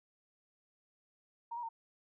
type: tone with pitch steps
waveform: sine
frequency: 932 / 959 / 913 Hz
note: A#5 / A#5 / A#5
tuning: -1 / +49 / -36 cents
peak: -38 dBFS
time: 1.51-1.69 s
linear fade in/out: 10 ms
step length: 60 ms
effects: none